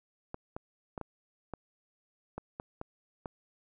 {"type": "clicks", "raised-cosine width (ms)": 1, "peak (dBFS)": -24, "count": 9, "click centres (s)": [0.344, 0.565, 0.978, 1.013, 1.537, 2.38, 2.599, 2.814, 3.258], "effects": []}